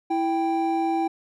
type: tone pair together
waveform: triangle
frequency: 330.1 / 785 Hz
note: E4 / G5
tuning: +2 / +2 cents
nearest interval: octave + minor third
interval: 1500 cents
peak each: -22 dBFS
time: 0.1-1.08 s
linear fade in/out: 10 ms
effects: none